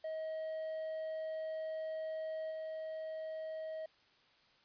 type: tone with level steps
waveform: triangle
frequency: 634 Hz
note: D#5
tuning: 32 cents sharp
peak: -36 / -38 dBFS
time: 0.04-3.86 s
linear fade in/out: 5 ms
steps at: 2.5 s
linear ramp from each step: 20 ms
effects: white hiss -68 dBFS RMS until 4.64 s + resampled to 11025 Hz